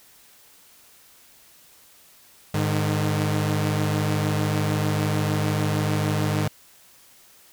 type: tone pair together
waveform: sawtooth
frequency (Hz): 103.83 / 152.43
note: G#2 / D#3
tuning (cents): 0 / -35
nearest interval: perfect fifth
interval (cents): 665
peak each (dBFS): -20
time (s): 2.54-6.48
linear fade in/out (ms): 5
effects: white hiss -53 dBFS RMS until 7.52 s